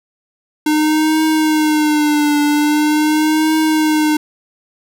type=tone with vibrato; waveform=square; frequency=303.9 Hz; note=D#4; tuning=41 cents flat; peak=-12 dBFS; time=0.66-4.17 s; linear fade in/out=5 ms; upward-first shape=triangle; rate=0.43 Hz; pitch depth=63 cents each way; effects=none